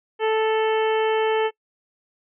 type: harmonic tone with a mistuned harmonic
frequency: 438.9 Hz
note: A4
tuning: 4 cents flat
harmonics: 1 / 2 / 3 / 4 / 5 / 6 / 7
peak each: -19 / -25 / -33 / -32 / -34 / -36 / -35 dBFS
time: 0.19-1.51 s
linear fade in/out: 50 ms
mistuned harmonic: 6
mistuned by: +21 cents
effects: noise-tail reverb RT60 0.1 s tail -24 dB re dry